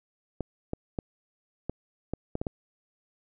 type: clicks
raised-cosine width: 2 ms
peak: -17 dBFS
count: 8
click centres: 0.407 / 0.734 / 0.988 / 1.696 / 2.136 / 2.354 / 2.415 / 2.468 s
effects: none